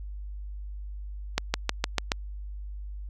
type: accelerating click train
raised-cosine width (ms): 0.2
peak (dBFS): -6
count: 6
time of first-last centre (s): 1.38-2.119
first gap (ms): 160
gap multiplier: 0.96
effects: added 50 Hz sine -35 dBFS peak until 3.09 s